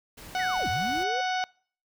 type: noise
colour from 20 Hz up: pink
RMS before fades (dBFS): -45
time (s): 0.17-1.04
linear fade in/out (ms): 10
type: harmonic tone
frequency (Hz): 740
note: F#5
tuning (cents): 0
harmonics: 1 / 2 / 3 / 4 / 5 / 6 / 7 / 8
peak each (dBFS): -27 / -33 / -37 / -39 / -41 / -43 / -44 / -45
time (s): 0.35-1.44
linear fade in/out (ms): 0
type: linear two-way sweep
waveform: sine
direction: down then up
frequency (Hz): 2020 to 68.6 to 536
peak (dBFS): -32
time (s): 0.39-1.21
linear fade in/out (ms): 5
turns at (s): 0.69
effects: noise-tail reverb RT60 0.5 s tail -26 dB re dry